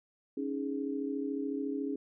sine chord, C# suspended second, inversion none, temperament equal, 277.2 / 311.1 / 415.3 Hz, C#4 / D#4 / G#4, 0 / 0 / 0 cents, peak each -34 / -39 / -38 dBFS, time 0.37-1.96 s, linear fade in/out 5 ms, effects none

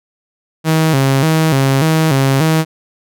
sawtooth tone with vibrato, 146.83 Hz, D3, in tune, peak -6 dBFS, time 0.64-2.65 s, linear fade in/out 50 ms, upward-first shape square, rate 1.7 Hz, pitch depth 140 cents each way, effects none

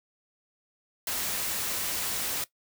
white noise, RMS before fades -31 dBFS, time 1.07-2.44 s, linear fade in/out 2 ms, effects noise-tail reverb RT60 0.1 s tail -17 dB re dry

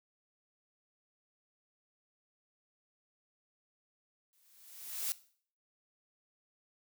blue noise with exponential growth, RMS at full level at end -33 dBFS, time 4.33-5.12 s, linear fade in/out 0 ms, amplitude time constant 170 ms, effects noise-tail reverb RT60 0.5 s tail -18 dB re dry

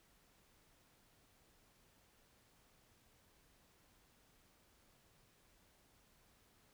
silence, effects pink hiss -71 dBFS RMS until 6.73 s

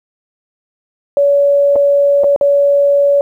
sine tone with dropouts, 567 Hz, C#5, 39 cents sharp, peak -7 dBFS, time 1.17-3.21 s, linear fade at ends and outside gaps 1 ms, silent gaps 1.757-1.761 / 2.236-2.242 / 2.362-2.411 s, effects 8-bit

